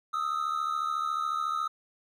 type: tone pair together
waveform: triangle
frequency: 1244.5 / 1318.5 Hz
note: D#6 / E6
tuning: 0 / 0 cents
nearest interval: minor second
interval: 100 cents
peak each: -28 / -30 dBFS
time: 0.13-1.68 s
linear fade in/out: 10 ms
effects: none